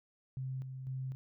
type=tone with tremolo; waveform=sine; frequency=131.1 Hz; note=C3; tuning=4 cents sharp; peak=-36 dBFS; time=0.37-1.15 s; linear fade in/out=0 ms; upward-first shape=square; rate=2 Hz; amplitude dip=45%; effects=none